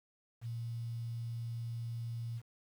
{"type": "tone with quantisation", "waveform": "sine", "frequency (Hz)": 116.54, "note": "A#2", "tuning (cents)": 0, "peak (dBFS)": -37, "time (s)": [0.41, 2.42], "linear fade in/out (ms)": 50, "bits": 10, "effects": []}